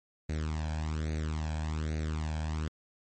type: tone with flanger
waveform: sawtooth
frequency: 77.78 Hz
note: D#2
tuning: in tune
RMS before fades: -33 dBFS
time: 0.29-2.68 s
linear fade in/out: 5 ms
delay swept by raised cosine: 0.47 to 1.25 ms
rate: 1.2 Hz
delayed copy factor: +0.75
effects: MP3 32 kbps